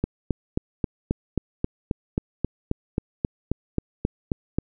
click train, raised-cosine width 3 ms, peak -9 dBFS, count 18, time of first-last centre 0.04-4.585 s, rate 3.74 Hz, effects none

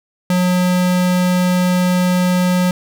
square tone, 180.8 Hz, F#3, 40 cents flat, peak -13 dBFS, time 0.3-2.71 s, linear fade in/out 2 ms, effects none

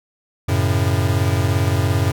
square chord, F# minor, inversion none, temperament equal with one note detuned, 92.5 / 110 / 135.82 Hz, F#2 / A2 / C#3, 0 / 0 / -35 cents, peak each -19 / -21 / -23 dBFS, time 0.48-2.12 s, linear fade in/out 10 ms, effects none

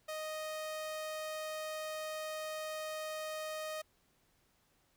sawtooth tone, 622.3 Hz, D#5, in tune, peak -35 dBFS, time 0.08-3.82 s, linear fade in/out 10 ms, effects pink hiss -73 dBFS RMS until 4.96 s

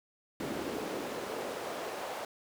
brown noise with high-pass filter sweep, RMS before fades -38 dBFS, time 0.4-2.25 s, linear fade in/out 2 ms, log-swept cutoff 290 to 660 Hz, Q 1.6, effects none

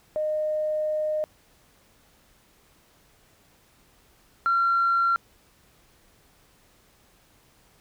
sine tone pair in turn, 614 / 1370 Hz, D#5 / F6, -23 / -34 cents, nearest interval octave + major second, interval 1389 cents, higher second, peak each -23 / -18 dBFS, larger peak second, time 0.16-1.24 / 4.46-5.16 s, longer first, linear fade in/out 0 ms, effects tanh soft clip ceiling -15 dBFS + pink hiss -60 dBFS RMS until 7.8 s

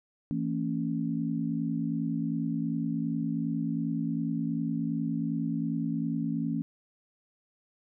sine chord, A# diminished, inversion second, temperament equal with one note detuned, 164.81 / 227.5 / 277.2 Hz, E3 / A#3 / C#4, 0 / -42 / 0 cents, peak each -32 dBFS, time 0.31-6.62 s, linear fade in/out 0 ms, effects none

